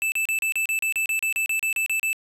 square tone bursts, 2637 Hz, E7, in tune, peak -22 dBFS, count 16, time 0.02-2.13 s, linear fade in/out 0 ms, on 100 ms, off 34 ms, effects resampled to 32000 Hz

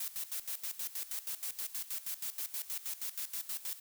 blue noise with tremolo, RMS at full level -38 dBFS, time 0-3.8 s, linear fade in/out 5 ms, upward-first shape square, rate 6.3 Hz, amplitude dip 80%, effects none

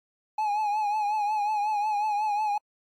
triangle tone with vibrato, 841 Hz, G#5, 22 cents sharp, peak -22 dBFS, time 0.38-2.58 s, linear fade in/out 5 ms, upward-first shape triangle, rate 5.5 Hz, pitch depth 69 cents each way, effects AAC 64 kbps

